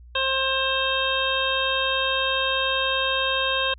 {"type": "harmonic tone", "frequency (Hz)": 531, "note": "C5", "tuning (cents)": 25, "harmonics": [1, 2, 3, 5, 6, 7], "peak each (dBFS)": [-28, -28, -28, -28, -28, -28], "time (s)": [0.15, 3.74], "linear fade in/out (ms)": 5, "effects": ["added 60 Hz sine -43 dBFS peak until 3.78 s"]}